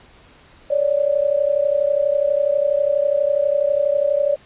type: tone pair together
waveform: sine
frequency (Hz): 557.8 / 590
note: C#5 / D5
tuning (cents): +11 / +8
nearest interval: minor second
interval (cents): 97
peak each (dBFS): -18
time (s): 0.7-4.36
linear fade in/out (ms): 10
effects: pink hiss -49 dBFS RMS until 4.45 s + resampled to 8000 Hz